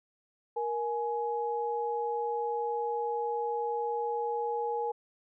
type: tone pair together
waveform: sine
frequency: 470 / 839.1 Hz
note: A#4 / G#5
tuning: +14 / +18 cents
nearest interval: minor seventh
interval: 1004 cents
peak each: -32 / -32 dBFS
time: 0.56-4.92 s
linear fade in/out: 10 ms
effects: none